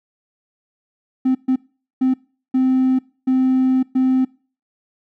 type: tone bursts at uneven times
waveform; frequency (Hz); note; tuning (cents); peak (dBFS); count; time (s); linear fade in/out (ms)
triangle; 259.5; C4; -14; -10; 6; 1.25-1.35 / 1.48-1.56 / 2.01-2.14 / 2.54-2.99 / 3.27-3.83 / 3.95-4.25; 10
effects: noise-tail reverb RT60 0.4 s tail -25 dB re dry + tanh soft clip ceiling -8 dBFS